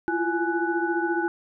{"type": "tone cluster", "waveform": "sine", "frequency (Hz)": [336.1, 350.6, 837, 1484], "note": ["E4", "F4", "G#5", "F#6"], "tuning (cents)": [34, 7, 13, 5], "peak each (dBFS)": [-26, -29, -29, -29], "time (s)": [0.08, 1.28], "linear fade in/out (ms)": 0, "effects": []}